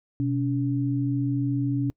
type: tone pair together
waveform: sine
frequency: 126.15 / 283.2 Hz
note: B2 / C#4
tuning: +37 / +37 cents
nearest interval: octave + major second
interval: 1400 cents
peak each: -25 dBFS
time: 0.2-1.9 s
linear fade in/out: 0 ms
effects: noise-tail reverb RT60 0.1 s tail -25 dB re dry